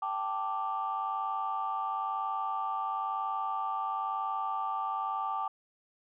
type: chord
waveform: sine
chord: G suspended second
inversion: none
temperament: equal with one note detuned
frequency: 779 / 880 / 1174.7 Hz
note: G5 / A5 / D6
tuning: -11 / 0 / 0 cents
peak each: -35 / -35 / -33 dBFS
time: 0.02-5.48 s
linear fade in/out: 5 ms
effects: tanh soft clip ceiling -23 dBFS